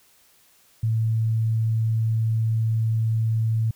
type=tone; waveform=sine; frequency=111.9 Hz; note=A2; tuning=30 cents sharp; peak=-19 dBFS; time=0.83-3.71 s; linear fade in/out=5 ms; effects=white hiss -58 dBFS RMS until 3.75 s